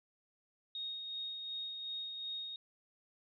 sine tone with tremolo, 3729 Hz, A#7, in tune, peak -38 dBFS, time 0.75-2.56 s, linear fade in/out 2 ms, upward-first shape sine, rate 2.7 Hz, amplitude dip 35%, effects none

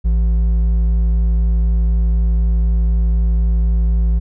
sine tone with hard clipping, 56 Hz, A1, 31 cents sharp, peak -13 dBFS, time 0.04-4.2 s, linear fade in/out 20 ms, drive 5 dB, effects none

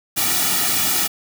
white noise with comb filter, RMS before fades -19 dBFS, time 0.16-1.08 s, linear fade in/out 20 ms, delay 1.9 ms, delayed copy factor -0.9, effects none

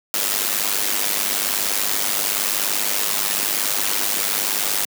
white noise with amplitude modulation, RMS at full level -18 dBFS, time 0.14-4.85 s, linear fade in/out 0 ms, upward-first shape sine, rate 101 Hz, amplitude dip 75%, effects high-pass 200 Hz 12 dB/octave

